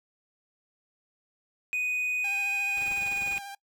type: tone with pitch glide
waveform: triangle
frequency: 2489 to 2463 Hz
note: D#7 to D#7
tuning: 0 to -18 cents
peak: -25 dBFS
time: 1.73-3.38 s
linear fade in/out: 0 ms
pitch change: -18 cents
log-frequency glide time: 2.57-3.26 s
type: tone with vibrato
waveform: sawtooth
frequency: 797 Hz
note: G5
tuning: 28 cents sharp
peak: -35 dBFS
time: 2.24-3.55 s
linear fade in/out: 5 ms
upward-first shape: sine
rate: 14 Hz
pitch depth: 21 cents each way
type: noise with tremolo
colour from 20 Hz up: pink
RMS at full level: -43 dBFS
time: 2.76-3.4 s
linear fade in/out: 20 ms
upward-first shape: sine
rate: 20 Hz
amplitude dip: 80%
effects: noise-tail reverb RT60 0.1 s tail -23 dB re dry